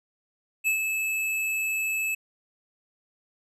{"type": "tone with ADSR envelope", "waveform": "square", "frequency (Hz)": 2607, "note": "E7", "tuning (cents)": -20, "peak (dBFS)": -21, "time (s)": [0.64, 2.15], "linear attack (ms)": 34, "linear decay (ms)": 100, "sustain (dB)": -5, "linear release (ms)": 8, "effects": ["resampled to 32000 Hz"]}